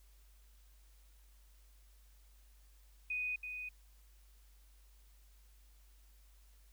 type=tone with echo; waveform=sine; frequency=2489 Hz; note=D#7; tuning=in tune; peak=-35 dBFS; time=3.1-3.36 s; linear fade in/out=5 ms; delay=330 ms; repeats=1; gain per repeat=-6 dB; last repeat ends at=3.69 s; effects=added 50 Hz sine -60 dBFS peak until 6.72 s + white hiss -71 dBFS RMS until 6.72 s